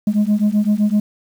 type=beating tone pair; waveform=sine; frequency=205.2 / 213 Hz; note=G#3 / G#3; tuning=-21 / +44 cents; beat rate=7.8 Hz; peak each=-14 dBFS; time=0.07-1 s; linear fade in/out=5 ms; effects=tanh soft clip ceiling -10 dBFS + 7-bit